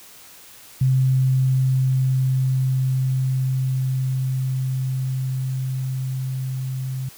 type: tone with level ramp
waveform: sine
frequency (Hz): 130.81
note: C3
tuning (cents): 0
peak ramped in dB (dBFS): -14 to -24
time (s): 0.81-7.09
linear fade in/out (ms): 5
effects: white hiss -45 dBFS RMS until 7.17 s